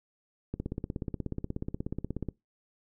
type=click train; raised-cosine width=3 ms; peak=-20 dBFS; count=30; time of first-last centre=0.54-2.287 s; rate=16.6 Hz; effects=noise-tail reverb RT60 0.2 s tail -23 dB re dry